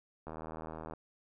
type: click train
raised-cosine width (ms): 1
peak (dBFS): -29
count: 54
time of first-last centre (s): 0.27-0.936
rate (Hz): 79.6
effects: none